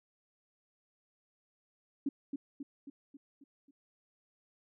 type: tone with echo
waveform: sine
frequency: 279.7 Hz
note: C#4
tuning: 16 cents sharp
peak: -29 dBFS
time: 2.06-2.09 s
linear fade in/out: 5 ms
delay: 270 ms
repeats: 6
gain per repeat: -5 dB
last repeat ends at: 3.71 s
effects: none